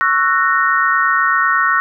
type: chord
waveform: sine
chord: F# dominant seventh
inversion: second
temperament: just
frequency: 1110 / 1332 / 1480 / 1850 Hz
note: C#6 / E6 / F#6 / A#6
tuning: +2 / +18 / 0 / -14 cents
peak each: -17 dBFS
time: 0.01-1.8 s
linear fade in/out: 0 ms
effects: none